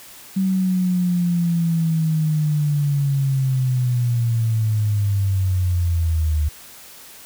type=linear sweep; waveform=sine; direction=down; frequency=191.9 to 74.2 Hz; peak=-16 dBFS; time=0.36-6.49 s; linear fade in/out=10 ms; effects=white hiss -42 dBFS RMS until 7.25 s